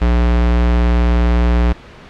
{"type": "tone", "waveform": "square", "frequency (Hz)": 59.4, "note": "A#1", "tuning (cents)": 33, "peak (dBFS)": -11, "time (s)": [0.01, 1.73], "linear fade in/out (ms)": 10, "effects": ["pink hiss -38 dBFS RMS until 2.09 s", "low-pass 3000 Hz 12 dB/octave"]}